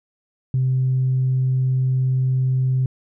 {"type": "tone", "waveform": "sine", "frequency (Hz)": 129.8, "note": "C3", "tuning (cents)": -13, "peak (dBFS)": -15, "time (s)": [0.54, 2.86], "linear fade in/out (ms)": 2, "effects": ["tanh soft clip ceiling -12 dBFS"]}